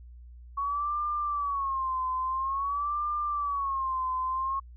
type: tone with vibrato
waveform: sine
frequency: 1108.7 Hz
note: C#6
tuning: in tune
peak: -27 dBFS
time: 0.57-4.6 s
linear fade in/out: 10 ms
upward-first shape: sine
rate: 0.49 Hz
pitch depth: 130 cents each way
effects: added 60 Hz sine -45 dBFS peak until 4.76 s